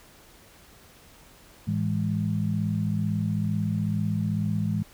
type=tone cluster; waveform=sine; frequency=108 / 163.9 / 206.1 Hz; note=A2 / E3 / G#3; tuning=-32 / -10 / -13 cents; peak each=-28 dBFS; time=1.67-4.83 s; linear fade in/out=10 ms; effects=pink hiss -53 dBFS RMS until 4.93 s